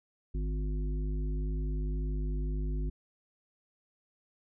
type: harmonic tone with a mistuned harmonic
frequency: 51 Hz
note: G#1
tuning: 31 cents flat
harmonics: 1 / 3 / 5 / 7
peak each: -30 / -40 / -44 / -47 dBFS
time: 0.34-2.9 s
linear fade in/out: 10 ms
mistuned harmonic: 5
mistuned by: +18 cents
effects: none